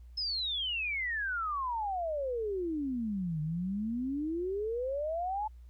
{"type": "exponential two-way sweep", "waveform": "sine", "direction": "down then up", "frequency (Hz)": [5230, 150.1, 877], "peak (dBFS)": -31, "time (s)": [0.17, 5.48], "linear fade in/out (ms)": 10, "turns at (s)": 3.41, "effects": ["added 60 Hz sine -48 dBFS peak until 5.69 s", "pink hiss -75 dBFS RMS until 5.69 s"]}